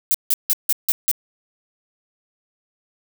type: noise bursts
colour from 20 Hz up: violet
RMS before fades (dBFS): -17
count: 6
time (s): 0.11-1.114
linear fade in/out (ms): 0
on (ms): 34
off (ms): 160
effects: none